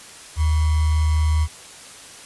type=tone with sample-and-hold; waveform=sine; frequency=77.78 Hz; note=D#2; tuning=in tune; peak=-15 dBFS; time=0.36-1.48 s; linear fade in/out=50 ms; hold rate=1050 Hz; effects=white hiss -41 dBFS RMS until 2.25 s + resampled to 24000 Hz